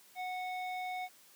square tone with low-pass filter, 736 Hz, F#5, 9 cents flat, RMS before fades -39 dBFS, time 0.15-1.09 s, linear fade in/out 50 ms, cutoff 2800 Hz, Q 1.6, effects white hiss -61 dBFS RMS until 1.35 s + high-pass 150 Hz 12 dB/octave

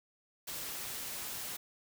white noise, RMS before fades -41 dBFS, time 0.47-1.57 s, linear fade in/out 10 ms, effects none

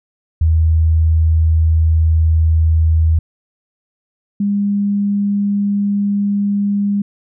sine tone pair in turn, 80.3 / 202.3 Hz, E2 / G#3, -45 / -45 cents, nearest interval octave + major third, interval 1600 cents, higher second, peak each -9 / -13 dBFS, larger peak first, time 0.41-3.19 / 4.4-7.02 s, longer first, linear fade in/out 5 ms, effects none

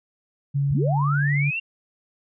sine tone with pitch glide, 140.4 to 143.18 Hz, C#3 to D3, +22 to -44 cents, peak -19 dBFS, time 0.54-1.51 s, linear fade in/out 20 ms, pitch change +34 cents, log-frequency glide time 0.7-0.81 s
sine linear sweep, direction up, 48.65 to 2794 Hz, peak -24 dBFS, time 0.7-1.6 s, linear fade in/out 10 ms
effects none

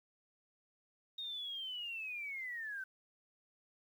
sine linear sweep, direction down, 3729 to 1511 Hz, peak -40 dBFS, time 1.18-2.84 s, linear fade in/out 5 ms, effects 11-bit

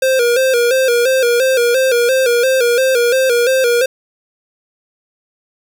square tone with vibrato, 500 Hz, B4, 21 cents sharp, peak -11 dBFS, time 0.02-3.86 s, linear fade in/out 5 ms, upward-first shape square, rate 2.9 Hz, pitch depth 83 cents each way, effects none

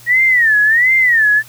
sine tone with vibrato, 1877 Hz, A#6, 11 cents sharp, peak -8 dBFS, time 0.06-1.43 s, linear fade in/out 50 ms, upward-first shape sine, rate 1.4 Hz, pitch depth 190 cents each way, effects added 120 Hz sine -43 dBFS peak until 1.48 s + white hiss -41 dBFS RMS until 1.48 s

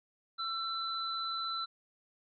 sine tone pair together, 1342 / 4012 Hz, E6 / B7, +31 / +26 cents, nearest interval octave + perfect fifth, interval 1895 cents, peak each -36 / -37 dBFS, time 0.38-1.66 s, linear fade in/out 20 ms, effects none

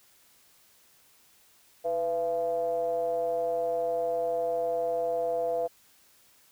triangle ring-modulated tone, 90 Hz, F#2, 47 cents flat, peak -21 dBFS, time 1.84-5.68 s, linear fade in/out 20 ms, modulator 588 Hz, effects white hiss -61 dBFS RMS until 6.51 s

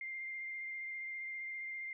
sine tone with vibrato, 2103 Hz, C7, 8 cents sharp, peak -40 dBFS, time 0.01-1.93 s, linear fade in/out 2 ms, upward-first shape square, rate 15 Hz, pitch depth 11 cents each way, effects none

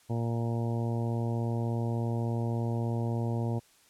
harmonic tone, 116.54 Hz, A#2, in tune, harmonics 1 / 2 / 3 / 4 / 5 / 6 / 7 / 8, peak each -29 / -35 / -39 / -41 / -43 / -45 / -46 / -47 dBFS, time 0.09-3.6 s, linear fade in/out 20 ms, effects white hiss -62 dBFS RMS until 3.89 s + low-pass 11000 Hz 12 dB/octave

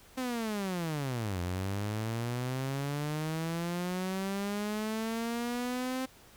sawtooth linear two-way sweep, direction down then up, 261.6 to 86.8 to 261.6 Hz, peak -28 dBFS, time 0.17-6.06 s, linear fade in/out 10 ms, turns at 1.4 s, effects pink hiss -57 dBFS RMS until 6.36 s

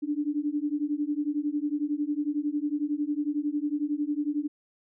sine beating tone pair, 289.2 / 300.2 Hz, D4 / D4, -27 / +38 cents, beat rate 11 Hz, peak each -29 dBFS, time 0.02-4.48 s, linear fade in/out 20 ms, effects none

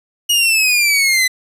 sawtooth exponential sweep, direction down, 2900 to 2004 Hz, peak -8 dBFS, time 0.29-1.28 s, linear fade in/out 10 ms, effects resampled to 32000 Hz

